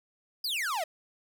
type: exponential sweep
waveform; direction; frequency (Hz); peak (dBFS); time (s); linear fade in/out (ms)
45% pulse; down; 5090 to 603; -29; 0.44-0.84; 5
effects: none